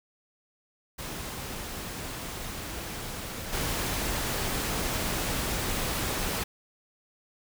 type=noise with level steps; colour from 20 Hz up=pink; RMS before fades=-37 / -30 dBFS; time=0.98-6.44 s; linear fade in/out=10 ms; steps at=3.52 s; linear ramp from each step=20 ms; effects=none